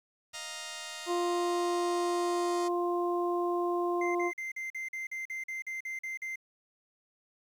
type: chord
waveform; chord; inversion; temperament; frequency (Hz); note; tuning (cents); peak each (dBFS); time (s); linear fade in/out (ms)
5% pulse; Eb suspended second; none; just; 622.3 / 700 / 933.4; Eb5 / F5 / Bb5; 0 / +4 / +2; -33; 0.33-2.69; 20
type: harmonic tone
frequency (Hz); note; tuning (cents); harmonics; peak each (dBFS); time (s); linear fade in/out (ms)
350; F4; +4; 1 / 2 / 3; -29 / -35 / -35; 1.06-4.32; 50
type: tone bursts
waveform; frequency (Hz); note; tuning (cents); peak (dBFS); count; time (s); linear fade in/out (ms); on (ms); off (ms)
triangle; 2084; C7; -7; -33; 13; 4.01-6.358; 5; 140; 44
effects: low-pass 10000 Hz 12 dB/octave + 10-bit